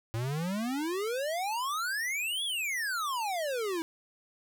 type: exponential two-way sweep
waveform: square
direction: up then down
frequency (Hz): 110 to 3462 to 317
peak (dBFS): -31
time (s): 0.14-3.82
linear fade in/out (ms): 0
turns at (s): 2.44
effects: none